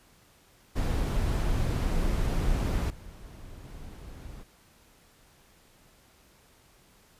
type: noise with level steps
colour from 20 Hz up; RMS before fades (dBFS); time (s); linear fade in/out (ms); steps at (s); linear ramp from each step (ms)
brown; -27 / -45 / -43; 0.75-4.44; 20; 2.9 / 3.64; 2
effects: pink hiss -60 dBFS RMS until 7.19 s + resampled to 32000 Hz